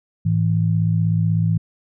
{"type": "tone pair together", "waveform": "sine", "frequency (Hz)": [107.3, 163.48], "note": ["A2", "E3"], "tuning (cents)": [-43, -14], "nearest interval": "perfect fifth", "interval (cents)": 729, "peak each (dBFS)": [-18, -18], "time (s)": [0.25, 1.58], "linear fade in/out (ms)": 10, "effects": []}